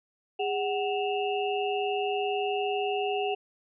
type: tone cluster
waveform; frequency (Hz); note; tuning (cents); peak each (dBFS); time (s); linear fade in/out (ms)
sine; 409.6 / 747 / 2668 / 2835; G#4 / F#5 / E7 / F7; -24 / +16 / +20 / +25; -29 / -30 / -38 / -38; 0.39-3.35; 10
effects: none